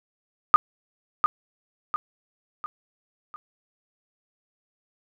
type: tone with echo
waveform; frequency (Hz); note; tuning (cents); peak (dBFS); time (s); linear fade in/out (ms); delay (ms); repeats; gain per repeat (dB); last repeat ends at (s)
sine; 1228; D#6; -23; -8; 0.54-0.56; 0; 700; 4; -7; 3.36
effects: none